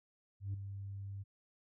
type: tone with ADSR envelope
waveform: sine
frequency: 98.8 Hz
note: G2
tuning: 14 cents sharp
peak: -32 dBFS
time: 0.4-1.24 s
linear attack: 140 ms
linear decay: 7 ms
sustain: -9 dB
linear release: 24 ms
effects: tanh soft clip ceiling -34 dBFS